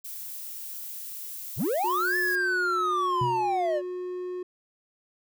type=noise; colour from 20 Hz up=violet; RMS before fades=-38 dBFS; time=0.04-2.36 s; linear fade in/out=10 ms
type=linear two-way sweep; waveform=triangle; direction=up then down; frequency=59.7 to 1760 to 562 Hz; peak=-22 dBFS; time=1.56-3.82 s; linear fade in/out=50 ms; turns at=2.17 s
type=tone; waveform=triangle; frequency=362.1 Hz; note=F#4; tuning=37 cents flat; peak=-29 dBFS; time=1.84-4.43 s; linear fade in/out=5 ms
type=tone with exponential decay; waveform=sine; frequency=128.6 Hz; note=C3; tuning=30 cents flat; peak=-24 dBFS; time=3.21-3.56 s; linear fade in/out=5 ms; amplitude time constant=75 ms
effects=none